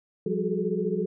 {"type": "tone cluster", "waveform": "sine", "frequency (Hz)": [176.5, 195.9, 368.9, 419.8, 434.6], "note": ["F3", "G3", "F#4", "G#4", "A4"], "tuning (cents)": [19, -1, -5, 19, -21], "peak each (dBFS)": -31, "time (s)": [0.26, 1.06], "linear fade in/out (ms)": 5, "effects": []}